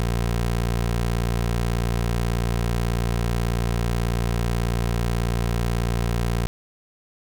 20% pulse tone, 58.27 Hz, A#1, in tune, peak -16 dBFS, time 0-6.47 s, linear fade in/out 0 ms, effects none

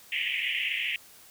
white band-pass noise, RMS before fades -30 dBFS, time 0.12-0.96 s, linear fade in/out 2 ms, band 1900 to 3100 Hz, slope 96 dB/octave, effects white hiss -53 dBFS RMS until 1.3 s

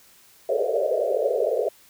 pink band-pass noise, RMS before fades -23 dBFS, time 0.49-1.69 s, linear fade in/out 5 ms, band 400 to 660 Hz, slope 96 dB/octave, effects white hiss -54 dBFS RMS until 1.89 s

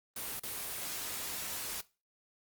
white noise with dropouts, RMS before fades -39 dBFS, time 0.16-1.81 s, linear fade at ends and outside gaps 5 ms, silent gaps 0.397-0.433 s, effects noise-tail reverb RT60 0.3 s tail -19 dB re dry + Opus 24 kbps

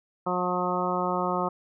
harmonic tone, 180.1 Hz, F#3, 46 cents flat, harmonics 1 / 2 / 3 / 4 / 5 / 6 / 7, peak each -32 / -32 / -32 / -32 / -32 / -32 / -32 dBFS, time 0.26-1.49 s, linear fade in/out 10 ms, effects none

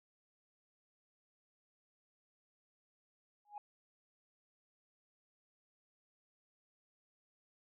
sine tone with exponential growth, 828 Hz, G#5, 5 cents flat, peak -38 dBFS, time 3.45-3.58 s, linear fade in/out 2 ms, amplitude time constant 28 ms, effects tanh soft clip ceiling -38 dBFS

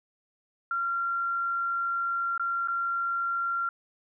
sine tone with dropouts, 1377 Hz, F6, 25 cents flat, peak -26 dBFS, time 0.71-3.69 s, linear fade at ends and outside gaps 2 ms, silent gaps 2.378-2.396 / 2.675-2.683 s, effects none

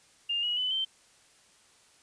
sine tone with pitch steps, 2810 / 2907 / 3008 / 3112 Hz, F7 / F#7 / F#7 / G7, +10 / -31 / +28 / -13 cents, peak -27 dBFS, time 0.29-0.85 s, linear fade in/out 10 ms, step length 140 ms, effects white hiss -61 dBFS RMS until 2.02 s + resampled to 22050 Hz

